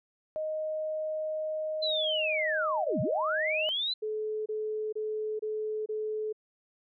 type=tone; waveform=sine; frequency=622.3 Hz; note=D#5; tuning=in tune; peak=-30 dBFS; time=0.36-3.69 s; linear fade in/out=0 ms
type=linear two-way sweep; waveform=sine; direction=down then up; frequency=4087 to 103.83 to 4087 Hz; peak=-28 dBFS; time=1.82-3.94 s; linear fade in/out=10 ms; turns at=3.01 s
type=tone bursts; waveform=sine; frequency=430.5 Hz; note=A4; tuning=38 cents flat; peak=-30 dBFS; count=5; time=4.02-6.328 s; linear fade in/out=10 ms; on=440 ms; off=27 ms
effects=none